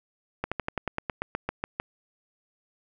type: slowing click train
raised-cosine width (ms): 0.5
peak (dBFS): -13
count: 13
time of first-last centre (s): 0.44-1.8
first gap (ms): 76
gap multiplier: 1.07
effects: none